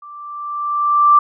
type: tone with level ramp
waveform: sine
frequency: 1174.7 Hz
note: D6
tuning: in tune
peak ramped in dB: -34 to -5 dBFS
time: 0.02-1.19 s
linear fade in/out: 5 ms
effects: none